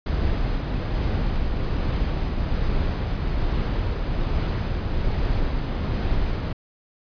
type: noise with tremolo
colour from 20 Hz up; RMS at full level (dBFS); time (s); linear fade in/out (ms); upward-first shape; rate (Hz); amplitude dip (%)
brown; -22; 0.06-6.53; 5; triangle; 1.2; 30
effects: resampled to 11025 Hz